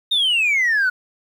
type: exponential sweep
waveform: sine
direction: down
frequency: 3729 to 1447 Hz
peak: -13 dBFS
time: 0.11-0.9 s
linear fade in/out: 10 ms
effects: tanh soft clip ceiling -13 dBFS + 8-bit